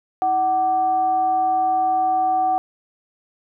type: tone with frequency modulation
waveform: sine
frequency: 750 Hz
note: F#5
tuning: 23 cents sharp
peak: -16 dBFS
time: 0.22-2.58 s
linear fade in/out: 0 ms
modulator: 427 Hz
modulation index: 0.29
effects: none